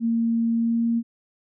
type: tone with pitch glide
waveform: sine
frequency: 230 to 232 Hz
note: A#3 to A#3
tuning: -23 to -8 cents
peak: -19 dBFS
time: 0-1.03 s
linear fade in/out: 50 ms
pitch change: +15 cents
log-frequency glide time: 0.53-0.85 s
effects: none